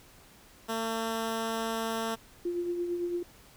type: tone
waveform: 10% pulse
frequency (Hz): 225.4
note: A3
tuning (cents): +42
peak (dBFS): -22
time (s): 0.68-2.16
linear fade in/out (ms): 20
type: tone with tremolo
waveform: sine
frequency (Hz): 349.2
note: F4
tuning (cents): 0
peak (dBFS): -27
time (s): 2.45-3.23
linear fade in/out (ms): 5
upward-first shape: triangle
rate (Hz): 8.9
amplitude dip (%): 50
effects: pink hiss -56 dBFS RMS until 3.56 s